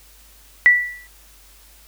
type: tone with exponential decay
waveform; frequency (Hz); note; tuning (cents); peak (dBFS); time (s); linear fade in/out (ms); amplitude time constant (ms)
sine; 1960; B6; -14; -5; 0.66-1.07; 0; 87
effects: added 50 Hz sine -50 dBFS peak until 1.87 s + white hiss -50 dBFS RMS until 1.87 s